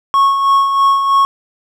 triangle tone with tremolo, 1100 Hz, C#6, 14 cents flat, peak -5 dBFS, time 0.14-1.25 s, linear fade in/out 0 ms, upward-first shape sine, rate 3.1 Hz, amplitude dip 50%, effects none

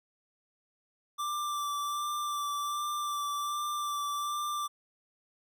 square tone with vibrato, 1174.7 Hz, D6, in tune, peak -32 dBFS, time 1.18-4.68 s, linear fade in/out 20 ms, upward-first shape sine, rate 1.3 Hz, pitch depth 17 cents each way, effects none

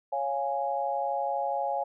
sine chord, Db major, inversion none, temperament equal, 554.4 / 698.5 / 830.6 Hz, Db5 / F5 / Ab5, 0 / 0 / 0 cents, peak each -32 / -32 / -30 dBFS, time 0.12-1.84 s, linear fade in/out 10 ms, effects none

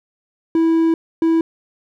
triangle tone bursts at uneven times, 327.4 Hz, E4, 12 cents flat, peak -10 dBFS, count 2, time 0.55-0.94 / 1.22-1.41 s, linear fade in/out 2 ms, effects none

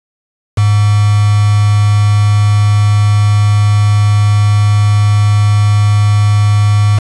sine tone with quantisation, 103.83 Hz, G#2, in tune, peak -6 dBFS, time 0.57-6.99 s, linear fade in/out 10 ms, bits 3, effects resampled to 22050 Hz

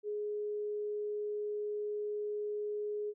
sine tone, 417.9 Hz, G#4, 11 cents sharp, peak -34 dBFS, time 0.03-3.14 s, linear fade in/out 50 ms, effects none

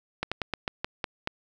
slowing click train, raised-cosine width 0.3 ms, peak -12 dBFS, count 8, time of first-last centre 0.23-1.274 s, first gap 86 ms, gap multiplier 1.18, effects none

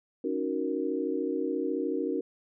sine chord, D# minor seventh, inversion third, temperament equal, 277.2 / 311.1 / 370 / 466.2 Hz, C#4 / D#4 / F#4 / A#4, 0 / 0 / 0 / 0 cents, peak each -33 dBFS, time 0.24-2.21 s, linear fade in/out 5 ms, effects none

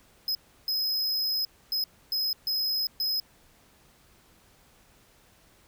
square tone bursts at uneven times, 5090 Hz, D#8, 39 cents sharp, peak -26 dBFS, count 6, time 0.28-0.35 / 0.68-1.45 / 1.72-1.84 / 2.12-2.33 / 2.47-2.87 / 3-3.2 s, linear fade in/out 2 ms, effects pink hiss -60 dBFS RMS until 5.67 s

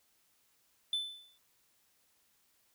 triangle tone with exponential decay, 3515 Hz, A7, 2 cents flat, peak -27 dBFS, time 0.93-1.38 s, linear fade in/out 2 ms, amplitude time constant 96 ms, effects white hiss -72 dBFS RMS until 2.74 s

